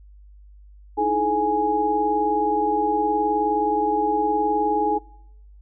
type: tone cluster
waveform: sine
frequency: 308.2 / 327.4 / 427 / 831 Hz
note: D#4 / E4 / G#4 / G#5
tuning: -16 / -12 / +48 / +1 cents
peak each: -28 / -29 / -24 / -20 dBFS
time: 0.97-4.99 s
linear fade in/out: 20 ms
effects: noise-tail reverb RT60 0.9 s tail -25 dB re dry + added 50 Hz sine -44 dBFS peak until 5.61 s